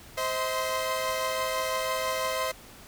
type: tone cluster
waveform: sawtooth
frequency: 521 / 637 / 1036 Hz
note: C5 / D#5 / C6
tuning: -7 / +41 / -17 cents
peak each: -28 dBFS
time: 0.17-2.52 s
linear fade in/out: 10 ms
effects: pink hiss -49 dBFS RMS until 2.87 s